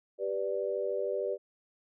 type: chord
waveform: sine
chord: G major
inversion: none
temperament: equal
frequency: 392 / 493.9 / 587.3 Hz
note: G4 / B4 / D5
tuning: 0 / 0 / 0 cents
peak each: -34 dBFS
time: 0.18-1.38 s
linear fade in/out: 50 ms
effects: none